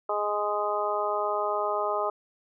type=harmonic tone; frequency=207.7 Hz; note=G#3; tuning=in tune; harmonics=2 / 3 / 4 / 5 / 6; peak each=-32 / -30 / -32 / -33 / -31 dBFS; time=0.09-2.1 s; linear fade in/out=5 ms; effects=none

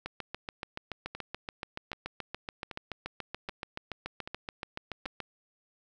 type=two click trains; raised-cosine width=0.3 ms; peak=-20 / -23 dBFS; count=37 / 6; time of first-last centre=0.06-5.203 / 1.15-5.056 s; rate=7 / 1.28 Hz; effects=none

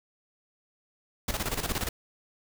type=noise with tremolo; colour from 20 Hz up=pink; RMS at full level=-29 dBFS; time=1.28-1.89 s; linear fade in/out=5 ms; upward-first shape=square; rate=17 Hz; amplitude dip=70%; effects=none

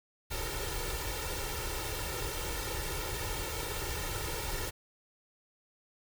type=noise with comb filter; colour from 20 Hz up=pink; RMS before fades=-36 dBFS; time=0.3-4.71 s; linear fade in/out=20 ms; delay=2.2 ms; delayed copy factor=+0.85; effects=none

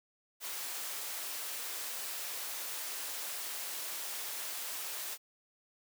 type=high-pass noise; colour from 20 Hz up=white; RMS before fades=-40 dBFS; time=0.4-5.18 s; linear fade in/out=50 ms; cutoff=460 Hz; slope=12 dB/octave; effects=none

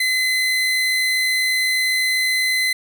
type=tone; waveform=30% pulse; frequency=2037 Hz; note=C7; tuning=47 cents flat; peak=-14 dBFS; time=0-2.73 s; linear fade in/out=5 ms; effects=none

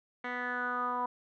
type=tone with low-pass filter sweep; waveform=10% pulse; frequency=246.9 Hz; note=B3; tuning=in tune; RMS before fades=-34 dBFS; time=0.24-1.06 s; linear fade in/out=5 ms; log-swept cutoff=2200 to 1000 Hz; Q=6.4; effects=none

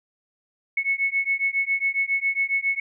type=beating tone pair; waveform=sine; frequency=2198 / 2205.3 Hz; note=C#7 / C#7; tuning=-15 / -10 cents; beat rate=7.3 Hz; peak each=-24 dBFS; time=0.77-2.8 s; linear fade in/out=5 ms; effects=none

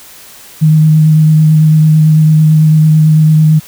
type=tone with vibrato; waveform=sine; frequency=155.56 Hz; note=D#3; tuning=in tune; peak=-3 dBFS; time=0.61-3.6 s; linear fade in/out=20 ms; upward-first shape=triangle; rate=9 Hz; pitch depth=19 cents each way; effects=white hiss -35 dBFS RMS until 3.67 s

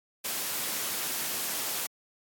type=noise; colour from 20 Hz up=white; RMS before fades=-32 dBFS; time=0.24-1.87 s; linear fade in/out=10 ms; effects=high-pass 150 Hz 12 dB/octave + AAC 64 kbps

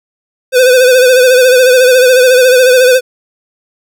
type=tone with vibrato; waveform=square; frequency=507 Hz; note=B4; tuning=45 cents sharp; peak=-4 dBFS; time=0.52-3.01 s; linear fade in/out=50 ms; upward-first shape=sine; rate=14 Hz; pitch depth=54 cents each way; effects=none

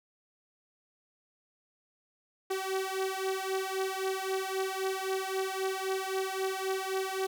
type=beating tone pair; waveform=sawtooth; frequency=379.8 / 383.6 Hz; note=F#4 / G4; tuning=+45 / -37 cents; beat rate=3.8 Hz; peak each=-30 dBFS; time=2.5-7.27 s; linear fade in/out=10 ms; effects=none

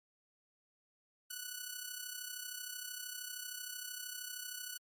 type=tone with amplitude modulation; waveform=5% pulse; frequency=1480 Hz; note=F#6; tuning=in tune; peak=-28 dBFS; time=1.3-4.78 s; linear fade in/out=10 ms; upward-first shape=sine; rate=33 Hz; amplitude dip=60%; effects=MP3 64 kbps

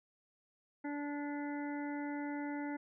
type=harmonic tone; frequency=290 Hz; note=D4; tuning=22 cents flat; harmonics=1 / 2 / 3 / 5 / 6 / 7; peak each=-38 / -49 / -46 / -51 / -54 / -51 dBFS; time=0.84-2.77 s; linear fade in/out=10 ms; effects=none

